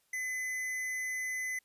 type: tone with hard clipping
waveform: sine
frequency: 2025 Hz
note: B6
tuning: 43 cents sharp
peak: -35 dBFS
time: 0.13-1.59 s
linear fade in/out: 5 ms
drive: 14 dB
effects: white hiss -73 dBFS RMS until 1.64 s + resampled to 32000 Hz